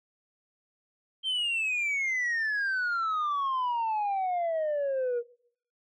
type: exponential sweep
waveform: sine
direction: down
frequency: 3160 to 467.3 Hz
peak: -24 dBFS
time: 1.23-5.23 s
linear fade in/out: 50 ms
effects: noise-tail reverb RT60 0.6 s tail -23 dB re dry + tanh soft clip ceiling -25 dBFS